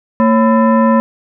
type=tone with frequency modulation; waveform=sine; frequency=227.3 Hz; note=A#3; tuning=43 cents flat; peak=-7 dBFS; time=0.2-1 s; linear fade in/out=0 ms; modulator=777 Hz; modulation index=1; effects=none